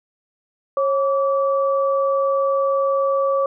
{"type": "tone pair together", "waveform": "sine", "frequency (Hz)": [546, 1152.6], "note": ["C#5", "D6"], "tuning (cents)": [-26, -33], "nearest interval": "octave + minor second", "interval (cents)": 1293, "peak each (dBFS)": [-17, -22], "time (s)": [0.77, 3.46], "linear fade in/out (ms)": 2, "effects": []}